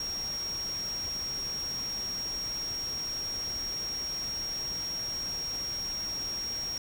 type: tone in noise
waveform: sine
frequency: 5588 Hz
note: F8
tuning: in tune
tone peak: -32 dBFS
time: 0-6.78 s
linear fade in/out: 2 ms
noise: pink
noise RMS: -44 dBFS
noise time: 0-6.78 s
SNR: +9 dB
effects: none